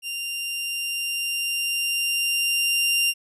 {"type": "tone with level ramp", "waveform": "sawtooth", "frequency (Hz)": 2784, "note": "F7", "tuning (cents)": -6, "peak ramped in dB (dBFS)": [-25, -15], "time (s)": [0.02, 3.14], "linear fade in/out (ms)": 50, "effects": ["resampled to 32000 Hz"]}